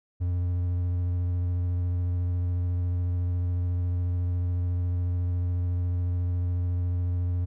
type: tone with vibrato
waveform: triangle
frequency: 88.6 Hz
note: F2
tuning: 25 cents sharp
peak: -22 dBFS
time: 0.2-7.46 s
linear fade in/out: 20 ms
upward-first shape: sine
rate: 14 Hz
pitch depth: 16 cents each way
effects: none